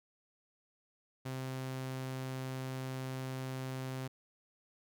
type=tone; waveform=sawtooth; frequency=130.81 Hz; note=C3; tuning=in tune; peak=-34 dBFS; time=1.25-4.08 s; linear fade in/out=10 ms; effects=none